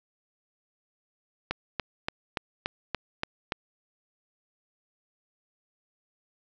click train, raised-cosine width 0.3 ms, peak -12 dBFS, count 8, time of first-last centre 1.51-3.521 s, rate 3.48 Hz, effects resampled to 16000 Hz + 9-bit

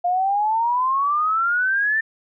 sine exponential sweep, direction up, 698.5 to 1798 Hz, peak -17 dBFS, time 0.04-2.01 s, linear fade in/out 10 ms, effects none

